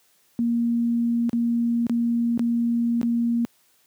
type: tone with dropouts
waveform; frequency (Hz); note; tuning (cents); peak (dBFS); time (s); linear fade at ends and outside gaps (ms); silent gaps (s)
sine; 234.9; A#3; +13; -19; 0.39-3.45; 0; 1.294-1.331 / 1.867-1.896 / 2.376-2.394 / 3.014-3.03
effects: white hiss -62 dBFS RMS until 3.86 s + high-pass 100 Hz 12 dB/octave